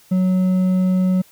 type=tone with hard clipping; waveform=triangle; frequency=185 Hz; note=F#3; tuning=in tune; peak=-15 dBFS; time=0.11-1.22 s; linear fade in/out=10 ms; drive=7 dB; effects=white hiss -51 dBFS RMS until 1.31 s